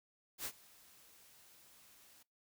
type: noise with ADSR envelope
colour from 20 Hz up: white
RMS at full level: -40 dBFS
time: 0.38-2.23 s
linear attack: 74 ms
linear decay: 63 ms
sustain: -23 dB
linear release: 8 ms
effects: noise-tail reverb RT60 0.2 s tail -22 dB re dry